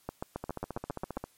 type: two click trains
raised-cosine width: 1 ms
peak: -22 / -20 dBFS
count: 13 / 9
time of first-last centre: 0.44-1.24 / 0.09-1.17 s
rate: 15 / 7.41 Hz
effects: white hiss -65 dBFS RMS until 1.37 s + MP3 64 kbps